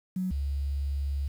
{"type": "tone pair in turn", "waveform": "sine", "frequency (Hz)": [185, 70.08], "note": ["F#3", "C#2"], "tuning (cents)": [0, 19], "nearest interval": "octave + perfect fourth", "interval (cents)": 1681, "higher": "first", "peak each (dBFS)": -27, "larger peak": "neither", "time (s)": [[0.16, 0.31], [0.31, 1.28]], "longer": "second", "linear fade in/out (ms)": 5, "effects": ["9-bit"]}